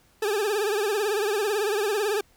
40% pulse tone with vibrato, 415.3 Hz, G#4, in tune, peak -22 dBFS, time 0.22-2.21 s, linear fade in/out 5 ms, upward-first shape triangle, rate 18 Hz, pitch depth 130 cents each way, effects pink hiss -61 dBFS RMS until 2.36 s

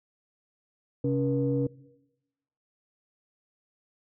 sine tone cluster, 133.5 / 280.3 / 479.2 Hz, C3 / C#4 / A#4, +35 / +19 / +48 cents, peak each -27 / -27 / -29 dBFS, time 1.04-1.67 s, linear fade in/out 5 ms, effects noise-tail reverb RT60 1.0 s tail -21 dB re dry + tanh soft clip ceiling -15 dBFS

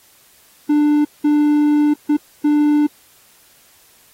triangle tone bursts at uneven times, 296.4 Hz, D4, 16 cents sharp, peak -9 dBFS, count 4, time 0.69-1.05 / 1.24-1.94 / 2.09-2.17 / 2.44-2.87 s, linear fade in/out 10 ms, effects white hiss -51 dBFS RMS until 4.13 s + AAC 48 kbps

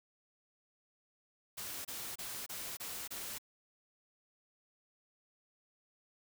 white noise bursts, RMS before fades -43 dBFS, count 6, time 1.57-3.385 s, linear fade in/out 10 ms, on 280 ms, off 27 ms, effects none

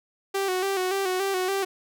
sawtooth tone with vibrato, 380 Hz, F#4, 46 cents sharp, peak -20 dBFS, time 0.34-1.65 s, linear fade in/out 10 ms, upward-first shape square, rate 3.5 Hz, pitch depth 52 cents each way, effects none

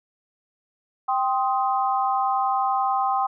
sine chord, C minor, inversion second, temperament just, 784.9 / 1046.5 / 1255.8 Hz, G5 / C6 / Eb6, +2 / 0 / +16 cents, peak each -22 / -25 / -27 dBFS, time 1.08-3.27 s, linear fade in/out 10 ms, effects none

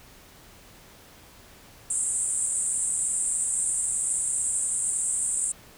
white band-pass noise, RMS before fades -27 dBFS, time 1.9-5.52 s, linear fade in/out 5 ms, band 7600 to 9300 Hz, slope 96 dB/octave, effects pink hiss -51 dBFS RMS until 5.77 s

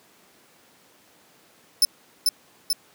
sawtooth tone with echo, 5274 Hz, E8, in tune, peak -11 dBFS, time 1.82-1.85 s, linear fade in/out 2 ms, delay 440 ms, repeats 2, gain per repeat -3 dB, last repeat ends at 2.73 s, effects pink hiss -56 dBFS RMS until 2.94 s + high-pass 200 Hz 12 dB/octave

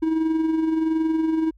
triangle tone with amplitude modulation, 320 Hz, D#4, 49 cents sharp, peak -15 dBFS, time 0.02-1.51 s, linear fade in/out 10 ms, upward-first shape sine, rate 21.4 Hz, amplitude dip 45%, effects added 50 Hz sine -50 dBFS peak until 1.57 s

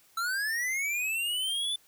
square linear sweep, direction up, 1318.5 to 3520 Hz, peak -29 dBFS, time 0.17-1.76 s, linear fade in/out 5 ms, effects white hiss -62 dBFS RMS until 1.87 s

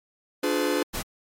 45% pulse chord, D diminished seventh, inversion none, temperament just, 293.7 / 352.4 / 422.9 / 507.5 Hz, D4 / F4 / Ab4 / Cb5, 0 / +16 / +31 / +47 cents, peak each -27 / -29 / -29 / -28 dBFS, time 0.43-0.83 s, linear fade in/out 5 ms
pink noise, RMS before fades -30 dBFS, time 0.93-1.03 s, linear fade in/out 20 ms
effects MP3 64 kbps

